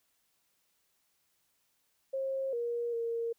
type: tone with pitch steps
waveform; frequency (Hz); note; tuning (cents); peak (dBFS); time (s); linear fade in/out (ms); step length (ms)
sine; 536 / 473.4 / 463.3; C5 / A#4 / A#4; +42 / +27 / -11; -31; 2.13-3.33; 10; 400
effects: white hiss -75 dBFS RMS until 3.38 s